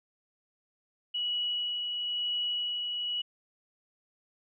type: tone with tremolo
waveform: sine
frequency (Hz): 2928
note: F#7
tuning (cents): -19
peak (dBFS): -28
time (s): 1.14-3.22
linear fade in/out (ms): 10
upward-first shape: sine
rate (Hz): 1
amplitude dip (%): 30
effects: none